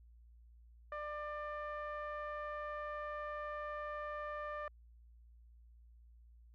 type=tone with low-pass filter; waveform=sawtooth; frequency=596 Hz; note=D5; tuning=25 cents sharp; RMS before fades=-43 dBFS; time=0.92-4.68 s; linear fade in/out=2 ms; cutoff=1500 Hz; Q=4.1; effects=added 58 Hz sine -58 dBFS peak until 6.54 s